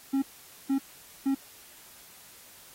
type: tone bursts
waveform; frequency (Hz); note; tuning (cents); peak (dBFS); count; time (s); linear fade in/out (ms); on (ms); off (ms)
triangle; 271.6; C#4; -35; -21; 3; 0.13-1.349; 10; 93; 470
effects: white hiss -52 dBFS RMS until 2.74 s + AAC 48 kbps